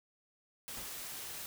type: noise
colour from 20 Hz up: white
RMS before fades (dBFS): -44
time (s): 0.68-1.46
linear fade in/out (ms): 0
type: noise with exponential decay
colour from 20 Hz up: pink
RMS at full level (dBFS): -43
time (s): 0.77-0.95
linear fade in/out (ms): 5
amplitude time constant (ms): 38
effects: none